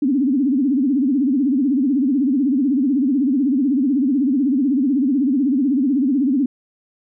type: tone with vibrato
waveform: sine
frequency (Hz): 269.2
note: C4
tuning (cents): +49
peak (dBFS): -14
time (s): 0.02-6.46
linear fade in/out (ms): 5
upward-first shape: sine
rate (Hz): 16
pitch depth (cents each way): 180
effects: none